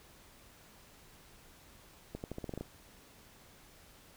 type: accelerating click train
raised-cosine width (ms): 2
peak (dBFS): -26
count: 9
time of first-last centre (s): 2.15-2.61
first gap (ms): 89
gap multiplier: 0.87
effects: pink hiss -59 dBFS RMS until 4.16 s